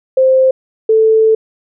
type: tone pair in turn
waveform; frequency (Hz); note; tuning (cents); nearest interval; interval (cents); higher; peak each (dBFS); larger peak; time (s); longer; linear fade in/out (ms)
sine; 523.3 / 441.1; C5 / A4; 0 / +4; minor third; 296; first; -6; neither; 0.17-0.51 / 0.89-1.35; second; 5
effects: none